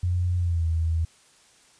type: tone with pitch glide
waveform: sine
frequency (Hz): 89 to 81.61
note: F2 to E2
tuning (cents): +33 to -17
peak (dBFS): -21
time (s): 0.03-1.05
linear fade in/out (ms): 5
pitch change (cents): -150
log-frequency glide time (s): 0.38-0.66
effects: white hiss -57 dBFS RMS until 1.79 s + resampled to 22050 Hz